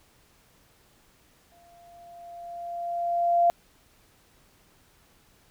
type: tone with exponential growth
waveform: sine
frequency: 691 Hz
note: F5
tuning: 19 cents flat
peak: -16 dBFS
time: 1.52-3.5 s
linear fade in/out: 0 ms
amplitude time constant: 430 ms
effects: pink hiss -61 dBFS RMS until 5.5 s